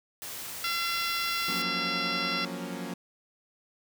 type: noise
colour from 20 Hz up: white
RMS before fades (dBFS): -39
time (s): 0.22-1.62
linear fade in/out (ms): 0
type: harmonic tone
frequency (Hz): 682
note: F5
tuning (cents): -41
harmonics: 2 / 3 / 4 / 5 / 6 / 7 / 8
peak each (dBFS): -33 / -35 / -36 / -37 / -38 / -38 / -39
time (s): 0.64-2.45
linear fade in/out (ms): 2
type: chord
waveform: sawtooth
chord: Gb major seventh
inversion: third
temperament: equal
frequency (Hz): 174.61 / 185 / 233.1 / 277.2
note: F3 / Gb3 / Bb3 / Db4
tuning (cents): 0 / 0 / 0 / 0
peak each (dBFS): -36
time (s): 1.48-2.94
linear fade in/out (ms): 5
effects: none